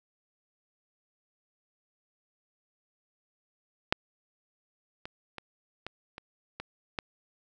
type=clicks; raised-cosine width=0.3 ms; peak=-6 / -23 / -23 / -21 / -25 / -21 / -15 dBFS; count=7; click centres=3.925 / 5.055 / 5.383 / 5.866 / 6.181 / 6.6 / 6.988 s; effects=none